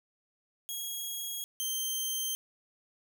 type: tone pair in turn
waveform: 10% pulse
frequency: 3305 / 3140 Hz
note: G#7 / G7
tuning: -9 / +2 cents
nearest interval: minor second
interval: 89 cents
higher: first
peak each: -27 / -23 dBFS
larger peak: second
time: 0.69-1.44 / 1.6-2.35 s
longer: neither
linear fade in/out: 0 ms
effects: none